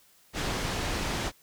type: low-pass noise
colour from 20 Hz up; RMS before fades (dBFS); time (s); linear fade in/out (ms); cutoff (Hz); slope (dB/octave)
pink; -31; 0.33-1.32; 50; 6400; 12
effects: white hiss -61 dBFS RMS until 1.42 s